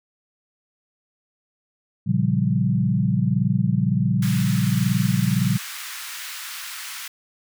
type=chord; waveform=sine; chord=G half-diminished seventh; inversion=first; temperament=equal; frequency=116.54 / 138.59 / 174.61 / 196 Hz; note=Bb2 / Db3 / F3 / G3; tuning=0 / 0 / 0 / 0 cents; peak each=-23 dBFS; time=2.06-5.58 s; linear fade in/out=20 ms
type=high-pass noise; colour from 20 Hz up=pink; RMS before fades=-34 dBFS; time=4.22-7.08 s; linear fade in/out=5 ms; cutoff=1300 Hz; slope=24 dB/octave
effects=none